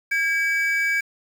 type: tone pair together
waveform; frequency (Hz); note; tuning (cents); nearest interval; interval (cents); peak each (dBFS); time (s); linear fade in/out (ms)
triangle; 1628.9 / 2289; G#6 / D7; -34 / -45; tritone; 589; -21 / -20; 0.11-1.01; 10
effects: 7-bit